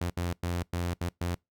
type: tone bursts at uneven times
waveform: sawtooth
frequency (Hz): 87.31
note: F2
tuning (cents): 0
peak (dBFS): -25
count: 6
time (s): 0.01-0.1 / 0.17-0.33 / 0.43-0.63 / 0.73-0.94 / 1.01-1.09 / 1.21-1.35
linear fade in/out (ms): 5
effects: noise-tail reverb RT60 0.2 s tail -26 dB re dry